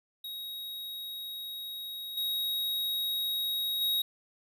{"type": "tone with level steps", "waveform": "square", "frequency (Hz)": 3789, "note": "A#7", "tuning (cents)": 27, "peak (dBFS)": [-38, -30, -27], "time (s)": [0.24, 4.02], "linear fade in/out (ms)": 5, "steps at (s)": [2.17, 3.81], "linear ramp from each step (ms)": 5, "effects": []}